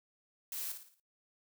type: noise with echo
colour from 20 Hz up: blue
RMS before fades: -40 dBFS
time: 0.52-0.72 s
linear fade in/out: 2 ms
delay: 56 ms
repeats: 5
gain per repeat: -7 dB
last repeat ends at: 1 s
effects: noise-tail reverb RT60 0.2 s tail -22 dB re dry